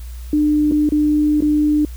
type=tone with dropouts; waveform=sine; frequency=299.6 Hz; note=D4; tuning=35 cents sharp; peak=-12 dBFS; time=0.33-1.85 s; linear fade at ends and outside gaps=2 ms; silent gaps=0.713-0.72 / 0.891-0.921 / 1.406-1.422 s; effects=added 60 Hz sine -28 dBFS peak until 1.96 s + white hiss -46 dBFS RMS until 1.96 s